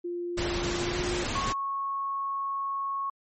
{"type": "tone with pitch glide", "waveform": "sine", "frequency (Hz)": [349.2, 354.9], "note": ["F4", "F4"], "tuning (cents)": [0, 28], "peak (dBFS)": -30, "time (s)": [0.04, 1.24], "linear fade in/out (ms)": 10, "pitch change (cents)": 28, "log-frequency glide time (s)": [0.84, 0.95]}
{"type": "noise", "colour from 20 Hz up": "pink", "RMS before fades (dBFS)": -31, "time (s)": [0.37, 1.53], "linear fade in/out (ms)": 10}
{"type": "tone", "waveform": "sine", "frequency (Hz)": 1100, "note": "C#6", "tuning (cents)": -14, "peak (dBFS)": -28, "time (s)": [1.35, 3.1], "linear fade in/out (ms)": 5}
{"effects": ["MP3 32 kbps"]}